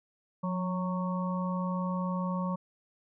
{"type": "harmonic tone with a mistuned harmonic", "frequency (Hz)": 184.5, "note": "F#3", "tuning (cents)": -5, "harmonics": [1, 3, 5, 6], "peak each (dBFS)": [-30, -39, -40, -38], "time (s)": [0.43, 2.56], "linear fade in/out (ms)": 10, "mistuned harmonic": 1, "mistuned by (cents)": -41, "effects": []}